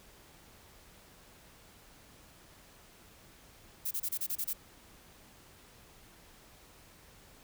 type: noise bursts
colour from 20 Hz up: violet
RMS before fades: -34 dBFS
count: 8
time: 3.85-4.534 s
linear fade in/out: 10 ms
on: 61 ms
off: 28 ms
effects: pink hiss -58 dBFS RMS until 7.43 s